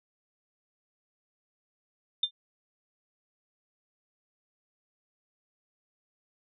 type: tone with exponential decay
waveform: sine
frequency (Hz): 3600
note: A7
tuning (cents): +39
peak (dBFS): -20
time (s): 2.23-2.31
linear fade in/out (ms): 5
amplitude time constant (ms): 16
effects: none